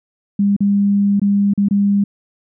sine tone with dropouts, 201.2 Hz, G3, 45 cents sharp, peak -11 dBFS, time 0.39-2.04 s, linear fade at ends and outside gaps 5 ms, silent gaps 0.565-0.605 / 1.197-1.216 / 1.537-1.576 / 1.686-1.709 s, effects none

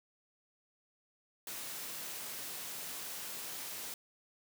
white high-pass noise, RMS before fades -43 dBFS, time 1.47-3.94 s, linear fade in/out 2 ms, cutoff 120 Hz, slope 12 dB/octave, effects none

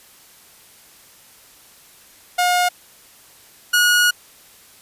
sawtooth tone pair in turn, 716 / 1449.9 Hz, F5 / F#6, +43 / -36 cents, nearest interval octave, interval 1221 cents, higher second, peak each -11 / -9 dBFS, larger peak second, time 2.38-2.69 / 3.73-4.11 s, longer second, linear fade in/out 10 ms, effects white hiss -48 dBFS RMS until 4.81 s + resampled to 32000 Hz

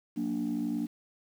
sine chord, Gb augmented, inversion none, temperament equal with one note detuned, 181.92 / 233.1 / 293.7 Hz, Gb3 / Bb3 / D4, -29 / 0 / 0 cents, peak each -37 / -31 / -31 dBFS, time 0.16-0.87 s, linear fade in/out 20 ms, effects tanh soft clip ceiling -24 dBFS + 9-bit

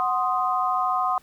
sine chord, C diminished, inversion second, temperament equal, 740 / 1046.5 / 1244.5 Hz, Gb5 / C6 / Eb6, 0 / 0 / 0 cents, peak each -25 dBFS, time 0-1.18 s, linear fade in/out 0 ms, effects pink hiss -57 dBFS RMS until 1.22 s

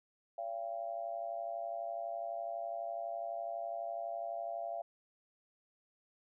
sine tone with amplitude modulation, 681 Hz, F5, 44 cents flat, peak -33 dBFS, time 0.38-4.82 s, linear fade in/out 5 ms, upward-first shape sine, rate 112 Hz, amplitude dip 90%, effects none

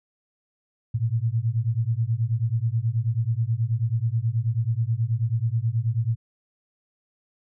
sine beating tone pair, 110 / 119.3 Hz, A2 / A#2, 0 / +41 cents, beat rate 9.3 Hz, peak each -24 dBFS, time 0.94-6.16 s, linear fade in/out 10 ms, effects none

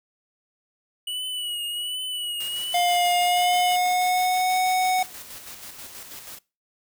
square tone with vibrato, 2936 Hz, F#7, 14 cents flat, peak -28 dBFS, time 1.07-3.76 s, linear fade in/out 5 ms, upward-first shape triangle, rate 1.3 Hz, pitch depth 56 cents each way
white noise with tremolo, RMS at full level -39 dBFS, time 2.4-6.39 s, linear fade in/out 5 ms, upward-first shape square, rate 6.2 Hz, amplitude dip 40%
square tone with pitch glide, 706 to 741.5 Hz, F5 to F#5, +19 to +4 cents, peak -20 dBFS, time 2.74-5.03 s, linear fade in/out 5 ms, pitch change +85 cents, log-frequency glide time 3.06-4.57 s
effects noise-tail reverb RT60 0.3 s tail -22 dB re dry

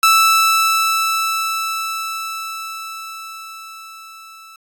sawtooth tone with level ramp, 1318.5 Hz, E6, in tune, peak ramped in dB -5 to -35 dBFS, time 0.03-4.56 s, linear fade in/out 2 ms, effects AAC 64 kbps

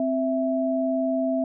sine tone pair together, 261.6 / 659.2 Hz, C4 / E5, 0 / 0 cents, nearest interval octave + major third, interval 1600 cents, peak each -24 dBFS, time 0-1.44 s, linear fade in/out 2 ms, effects none

